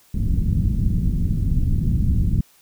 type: low-pass noise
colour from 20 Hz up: pink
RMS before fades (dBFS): -19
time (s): 0.14-2.41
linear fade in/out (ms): 5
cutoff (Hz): 200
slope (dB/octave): 24
effects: white hiss -55 dBFS RMS until 2.61 s